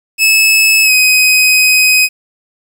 sawtooth tone with pitch glide, 2600 to 2516 Hz, E7 to D#7, -24 to +19 cents, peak -3 dBFS, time 0.18-2.09 s, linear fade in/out 50 ms, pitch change -57 cents, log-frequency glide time 0.83-0.92 s, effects 7-bit

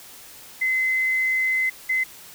sine tone bursts at uneven times, 2049 Hz, C7, 37 cents flat, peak -19 dBFS, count 2, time 0.61-1.7 / 1.89-2.04 s, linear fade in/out 10 ms, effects white hiss -44 dBFS RMS until 2.34 s

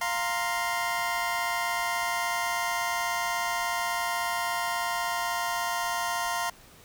25% pulse chord, F suspended fourth, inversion none, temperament just, 698.5 / 931.3 / 1047.7 Hz, F5 / Bb5 / C6, 0 / -2 / +2 cents, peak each -28 dBFS, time 0.01-6.5 s, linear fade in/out 5 ms, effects pink hiss -53 dBFS RMS until 6.84 s

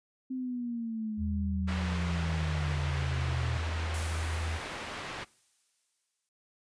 sine exponential sweep, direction down, 261.6 to 119.3 Hz, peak -32 dBFS, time 0.3-3.58 s, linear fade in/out 10 ms
sine tone with pitch glide, 80.1 to 80.98 Hz, E2 to E2, -49 to -30 cents, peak -31 dBFS, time 1.17-4.6 s, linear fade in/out 50 ms, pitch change +19 cents, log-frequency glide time 1.35-2 s
white low-pass noise, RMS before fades -40 dBFS, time 1.67-5.25 s, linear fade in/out 20 ms, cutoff 2300 Hz, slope 12 dB/octave
blue noise with exponential decay, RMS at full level -39 dBFS, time 3.94-6.29 s, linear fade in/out 2 ms, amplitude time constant 510 ms
effects noise-tail reverb RT60 0.5 s tail -24 dB re dry + resampled to 22050 Hz

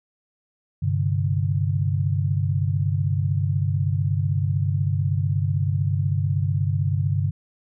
sine chord, G suspended fourth, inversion none, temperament equal, 98 / 130.81 / 146.83 Hz, G2 / C3 / D3, 0 / 0 / 0 cents, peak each -22 / -26 / -24 dBFS, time 0.82-7.31 s, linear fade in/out 10 ms, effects none

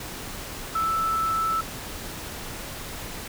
sine tone in noise, 1318.5 Hz, E6, in tune, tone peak -22 dBFS, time 0.75-1.61 s, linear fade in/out 5 ms, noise pink, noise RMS -36 dBFS, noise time 0-3.28 s, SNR +11 dB, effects none

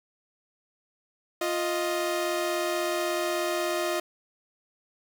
sawtooth tone pair together, 350.2 / 624 Hz, F4 / D#5, +5 / +5 cents, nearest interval minor seventh, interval 1000 cents, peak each -25 dBFS, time 1.41-4 s, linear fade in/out 5 ms, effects none

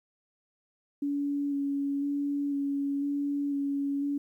sine tone with vibrato, 282.7 Hz, C#4, 34 cents sharp, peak -27 dBFS, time 1.02-4.18 s, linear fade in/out 5 ms, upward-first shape square, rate 1 Hz, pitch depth 13 cents each way, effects 11-bit

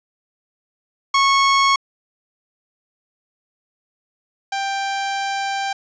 sawtooth tone pair in turn, 1100 / 787.4 Hz, C#6 / G5, -14 / +8 cents, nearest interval tritone, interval 578 cents, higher first, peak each -9 / -17 dBFS, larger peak first, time 1.14-1.76 / 4.52-5.73 s, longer second, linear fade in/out 5 ms, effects resampled to 16000 Hz + 8-bit

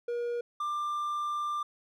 triangle tone pair in turn, 477.2 / 1188.3 Hz, A#4 / D6, +41 / +20 cents, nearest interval octave + major third, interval 1579 cents, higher second, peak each -28 dBFS, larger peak neither, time 0.08-0.41 / 0.6-1.63 s, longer second, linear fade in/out 5 ms, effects none

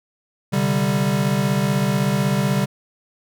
square chord, C suspended second, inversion none, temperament equal, 130.81 / 146.83 / 196 Hz, C3 / D3 / G3, 0 / 0 / 0 cents, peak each -24 / -23 / -21 dBFS, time 0.52-2.66 s, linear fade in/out 20 ms, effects none

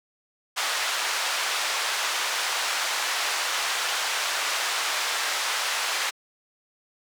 pink band-pass noise, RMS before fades -27 dBFS, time 0.56-6.11 s, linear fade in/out 20 ms, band 970 to 7200 Hz, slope 12 dB/octave, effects high-pass 400 Hz 12 dB/octave

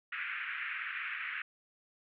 pink band-pass noise, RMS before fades -39 dBFS, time 0.12-1.42 s, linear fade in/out 5 ms, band 1400 to 2600 Hz, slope 48 dB/octave, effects none

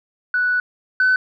sine tone pair in turn, 1480 / 1511.1 Hz, F#6 / F#6, 0 / +36 cents, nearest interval unison, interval 36 cents, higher second, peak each -15 / -11 dBFS, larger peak second, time 0.34-0.6 / 1-1.16 s, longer first, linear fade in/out 2 ms, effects tanh soft clip ceiling -10 dBFS

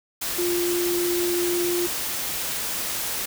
sine tone in noise, 350.2 Hz, F4, 5 cents sharp, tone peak -22 dBFS, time 0.38-1.87 s, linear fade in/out 10 ms, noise white, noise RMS -28 dBFS, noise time 0.21-3.26 s, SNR +3 dB, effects none

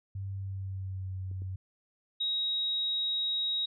sine tone with pitch glide, 97.4 to 93.92 Hz, G2 to F#2, -11 to +26 cents, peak -34 dBFS, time 0.15-1.56 s, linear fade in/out 5 ms, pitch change -63 cents, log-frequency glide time 0.33-1.13 s
clicks, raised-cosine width 3 ms, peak -40 / -37 dBFS, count 2, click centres 1.314 / 1.42 s
sine tone, 3800 Hz, A#7, 33 cents sharp, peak -28 dBFS, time 2.2-3.66 s, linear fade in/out 10 ms
effects none

